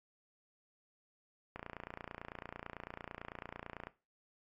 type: click train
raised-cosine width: 0.5 ms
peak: -28 dBFS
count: 68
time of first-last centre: 1.56-3.87 s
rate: 29 Hz
effects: noise-tail reverb RT60 0.3 s tail -17 dB re dry + AAC 48 kbps